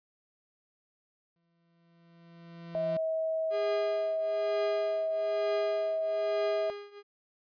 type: tone with exponential growth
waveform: 40% pulse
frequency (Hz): 168.9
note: E3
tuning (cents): +42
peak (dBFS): -35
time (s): 1.36-2.97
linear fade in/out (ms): 2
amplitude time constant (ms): 350
type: tone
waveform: sine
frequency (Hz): 642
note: E5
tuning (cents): -46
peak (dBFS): -28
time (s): 2.75-6.7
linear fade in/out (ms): 0
type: tone with tremolo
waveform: 45% pulse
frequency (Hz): 408.2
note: G#4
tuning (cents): -30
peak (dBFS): -30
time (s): 3.5-7.03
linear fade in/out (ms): 50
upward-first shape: triangle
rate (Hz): 1.1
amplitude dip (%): 95
effects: resampled to 11025 Hz